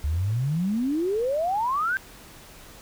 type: exponential sweep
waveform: sine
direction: up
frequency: 69.9 to 1593 Hz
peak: -22 dBFS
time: 0.04-1.97 s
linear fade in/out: 0 ms
effects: pink hiss -47 dBFS RMS until 2.81 s